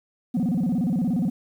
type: tone with vibrato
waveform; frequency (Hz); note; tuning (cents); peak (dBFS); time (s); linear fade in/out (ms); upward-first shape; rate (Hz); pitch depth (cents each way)
sine; 207.7; G#3; 0; -18; 0.34-1.3; 10; square; 17; 290
effects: tanh soft clip ceiling -19 dBFS + 9-bit